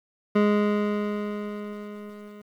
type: tone with level ramp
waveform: 25% pulse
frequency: 207.7 Hz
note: G#3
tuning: in tune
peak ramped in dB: -13 to -38 dBFS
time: 0.35-2.42 s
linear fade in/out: 10 ms
effects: low-pass 2000 Hz 12 dB/octave + 9-bit